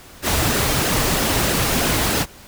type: noise with flanger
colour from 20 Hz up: pink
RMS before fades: -19 dBFS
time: 0.22-2.26 s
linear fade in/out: 50 ms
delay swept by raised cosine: 0.86 to 5.56 ms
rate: 3.1 Hz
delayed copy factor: -0.5
effects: pink hiss -43 dBFS RMS until 2.47 s